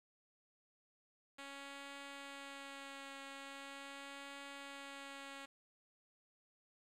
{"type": "tone with vibrato", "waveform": "5% pulse", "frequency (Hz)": 277.2, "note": "C#4", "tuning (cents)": 0, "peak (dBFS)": -37, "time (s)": [1.38, 5.46], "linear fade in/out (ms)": 10, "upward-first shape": "triangle", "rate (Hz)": 0.41, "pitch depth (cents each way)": 16, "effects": ["low-pass 8000 Hz 12 dB/octave", "12-bit"]}